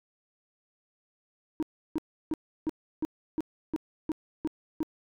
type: tone bursts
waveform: sine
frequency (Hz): 313.4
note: D#4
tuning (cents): +13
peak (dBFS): -23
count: 10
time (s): 1.6-4.83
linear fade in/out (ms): 0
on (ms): 26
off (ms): 330
effects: tanh soft clip ceiling -25 dBFS